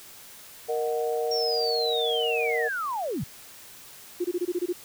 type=chord; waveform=sine; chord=D# minor; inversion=second; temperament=equal; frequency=466.2 / 622.3 / 740 Hz; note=A#4 / D#5 / F#5; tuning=0 / 0 / 0 cents; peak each=-26 / -32 / -32 dBFS; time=0.68-2.69 s; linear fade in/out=20 ms
type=linear sweep; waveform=sine; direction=down; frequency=5588 to 95.2 Hz; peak=-27 dBFS; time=1.31-3.24 s; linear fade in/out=5 ms
type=tone bursts; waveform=sine; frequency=353.8 Hz; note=F4; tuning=23 cents sharp; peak=-23 dBFS; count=8; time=4.2-4.729 s; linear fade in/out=10 ms; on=46 ms; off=23 ms
effects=white hiss -47 dBFS RMS until 4.84 s